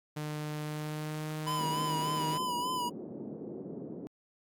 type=tone with pitch glide; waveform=sawtooth; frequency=151.2 to 154.56 Hz; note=D#3 to D#3; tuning=-49 to -11 cents; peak=-31 dBFS; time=0.16-2.38 s; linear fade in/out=10 ms; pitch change=+38 cents; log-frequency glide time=0.62-1.33 s
type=tone with vibrato; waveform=square; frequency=992 Hz; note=B5; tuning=7 cents sharp; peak=-32 dBFS; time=1.46-2.9 s; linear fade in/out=20 ms; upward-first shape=sine; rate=3.4 Hz; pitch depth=48 cents each way
type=band-pass noise; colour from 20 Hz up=white; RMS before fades=-42 dBFS; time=1.59-4.07 s; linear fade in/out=0 ms; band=160 to 420 Hz; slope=24 dB/octave
effects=AAC 64 kbps